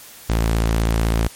sawtooth tone, 55.9 Hz, A1, 28 cents sharp, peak -12 dBFS, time 0.29-1.28 s, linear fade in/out 10 ms, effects white hiss -41 dBFS RMS until 1.35 s + MP3 64 kbps

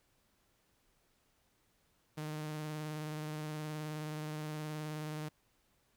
sawtooth tone with vibrato, 153.1 Hz, D#3, 28 cents flat, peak -35 dBFS, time 2.17-5.29 s, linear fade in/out 10 ms, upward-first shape sine, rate 19 Hz, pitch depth 22 cents each way, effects pink hiss -74 dBFS RMS until 5.96 s

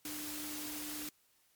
sine tone in noise, 300 Hz, D4, 37 cents sharp, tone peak -45 dBFS, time 0.05-1.09 s, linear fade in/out 2 ms, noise white, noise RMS -43 dBFS, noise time 0.05-1.09 s, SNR -5 dB, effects white hiss -71 dBFS RMS until 1.55 s + MP3 96 kbps

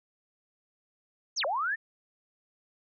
sine linear two-way sweep, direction down then up, 6840 to 519 to 1841 Hz, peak -27 dBFS, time 1.36-1.76 s, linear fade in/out 20 ms, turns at 1.45 s, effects none

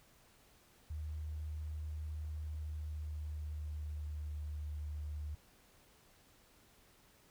sine tone with pitch glide, 76.8 to 75 Hz, D#2 to D2, -22 to +37 cents, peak -39 dBFS, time 0.9-5.35 s, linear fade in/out 5 ms, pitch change -41 cents, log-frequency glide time 2.34-4.47 s, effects pink hiss -66 dBFS RMS until 7.3 s

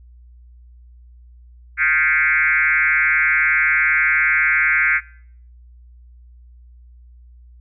sine tone with frequency modulation, 1864.7 Hz, A#6, in tune, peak -13 dBFS, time 1.77-5.01 s, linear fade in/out 50 ms, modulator 152 Hz, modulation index 2.9, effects noise-tail reverb RT60 0.6 s tail -22 dB re dry + added 60 Hz sine -42 dBFS peak until 7.6 s

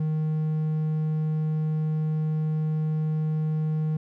triangle tone, 155.56 Hz, D#3, in tune, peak -21 dBFS, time 0-3.97 s, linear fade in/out 5 ms, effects none

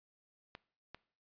clicks, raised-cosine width 0.3 ms, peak -30 dBFS, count 2, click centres 0.551 / 0.946 s, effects noise-tail reverb RT60 0.5 s tail -21 dB re dry + resampled to 11025 Hz

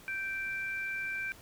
sine tone pair together, 1562.6 / 2349 Hz, G6 / D7, -6 / 0 cents, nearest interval perfect fifth, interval 706 cents, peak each -36 / -36 dBFS, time 0.08-1.32 s, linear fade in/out 0 ms, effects pink hiss -55 dBFS RMS until 1.41 s

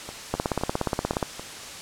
two click trains, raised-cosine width 1 ms, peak -21 / -9 dBFS, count 6 / 16, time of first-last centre 0.09-1.395 / 0.34-1.228 s, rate 3.83 / 16.9 Hz, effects white hiss -38 dBFS RMS until 1.81 s + low-pass 8000 Hz 12 dB/octave

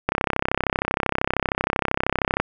click train, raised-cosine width 0.5 ms, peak -4 dBFS, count 77, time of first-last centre 0.09-2.4 s, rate 32.9 Hz, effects none

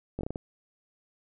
slowing click train, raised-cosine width 2 ms, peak -20 dBFS, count 6, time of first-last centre 0.19-0.359 s, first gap 19 ms, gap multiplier 1.29, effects none

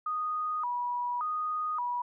sine tone with vibrato, 1098 Hz, C#6, 17 cents flat, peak -29 dBFS, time 0.06-2.02 s, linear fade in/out 5 ms, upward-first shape square, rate 0.87 Hz, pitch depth 210 cents each way, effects none

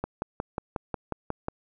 click train, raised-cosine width 1 ms, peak -15 dBFS, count 9, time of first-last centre 0.04-1.484 s, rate 5.54 Hz, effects none

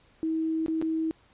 sine tone with dropouts, 320.9 Hz, E4, 46 cents flat, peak -25 dBFS, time 0.23-1.11 s, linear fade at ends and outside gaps 0 ms, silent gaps 0.662-0.682 / 0.815-0.824 s, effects pink hiss -61 dBFS RMS until 1.33 s + resampled to 8000 Hz

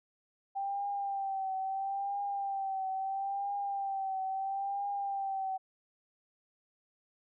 sine tone with vibrato, 784 Hz, G5, in tune, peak -32 dBFS, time 0.55-5.58 s, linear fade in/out 20 ms, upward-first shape triangle, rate 0.75 Hz, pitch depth 53 cents each way, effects none

